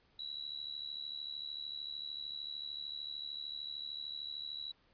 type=tone with amplitude modulation; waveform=sine; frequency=3909 Hz; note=B7; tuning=19 cents flat; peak=-37 dBFS; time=0.19-4.72 s; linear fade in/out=5 ms; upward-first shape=sine; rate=73.3 Hz; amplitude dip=80%; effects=pink hiss -70 dBFS RMS until 4.93 s + resampled to 11025 Hz